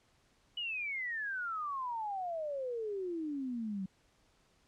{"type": "exponential sweep", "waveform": "sine", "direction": "down", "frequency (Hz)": [2967, 185], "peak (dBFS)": -35, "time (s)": [0.57, 3.86], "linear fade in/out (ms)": 5, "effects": ["pink hiss -70 dBFS RMS until 4.67 s", "low-pass 8000 Hz 12 dB/octave"]}